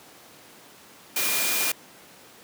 sine tone in noise, 2419 Hz, D#7, 49 cents flat, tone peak -31 dBFS, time 1.16-1.72 s, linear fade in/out 5 ms, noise white, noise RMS -25 dBFS, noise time 1.16-1.72 s, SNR -9 dB, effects pink hiss -49 dBFS RMS until 2.43 s + high-pass 200 Hz 12 dB/octave

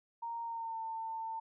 sine tone with pitch glide, 929 to 897.9 Hz, A#5 to A5, -6 to +35 cents, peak -37 dBFS, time 0.22-1.4 s, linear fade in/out 10 ms, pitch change -59 cents, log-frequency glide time 0.43-0.8 s, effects none

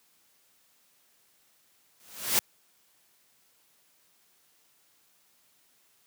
white noise with exponential growth, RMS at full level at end -21 dBFS, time 2-2.39 s, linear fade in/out 0 ms, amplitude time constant 83 ms, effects white hiss -66 dBFS RMS until 6.06 s + high-pass 100 Hz 12 dB/octave

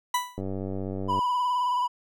40% pulse tone with exponential decay, 988 Hz, B5, in tune, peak -19 dBFS, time 0.14-0.41 s, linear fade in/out 5 ms, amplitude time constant 57 ms
click train, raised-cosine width 2 ms, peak -20 dBFS, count 79, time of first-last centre 0.38-1.191 s, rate 96.2 Hz
triangle tone with vibrato, 987.8 Hz, B5, in tune, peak -21 dBFS, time 1.08-1.88 s, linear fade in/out 20 ms, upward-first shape sine, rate 19 Hz, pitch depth 36 cents each way
effects none

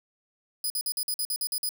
10% pulse tone bursts, 4978 Hz, D#8, in tune, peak -20 dBFS, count 10, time 0.64-1.691 s, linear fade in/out 2 ms, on 61 ms, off 49 ms, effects none

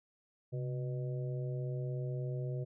harmonic tone with a mistuned harmonic, 123.47 Hz, B2, in tune, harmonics 1 / 3 / 4 / 5, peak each -35 / -45 / -47 / -49 dBFS, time 0.52-2.65 s, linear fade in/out 20 ms, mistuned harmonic 1, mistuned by +130 cents, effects none

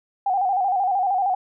sine tone with vibrato, 765 Hz, G5, 42 cents flat, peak -18 dBFS, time 0.26-1.35 s, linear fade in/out 5 ms, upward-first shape square, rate 13 Hz, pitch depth 73 cents each way, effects none

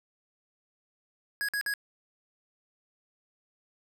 square tone bursts, 1661.2 Hz, G#6, in tune, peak -29 dBFS, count 3, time 1.41-1.738 s, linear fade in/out 0 ms, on 76 ms, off 50 ms, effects none

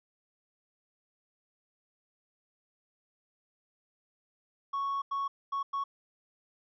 triangle tone bursts at uneven times, 1108.7 Hz, C#6, in tune, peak -27 dBFS, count 4, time 4.73-5.02 / 5.11-5.28 / 5.52-5.63 / 5.73-5.84 s, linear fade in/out 10 ms, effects tanh soft clip ceiling -25 dBFS + resampled to 16000 Hz

